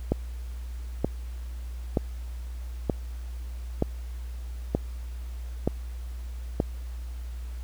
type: click train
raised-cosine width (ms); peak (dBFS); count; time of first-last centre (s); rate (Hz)
2; -9; 8; 0.12-6.601; 1.08
effects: added 60 Hz sine -33 dBFS peak until 7.63 s + pink hiss -54 dBFS RMS until 7.63 s